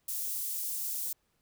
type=high-pass noise; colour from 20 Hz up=white; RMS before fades=-35 dBFS; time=0.08-1.13 s; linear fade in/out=5 ms; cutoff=8400 Hz; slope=12 dB/octave; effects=pink hiss -75 dBFS RMS until 1.41 s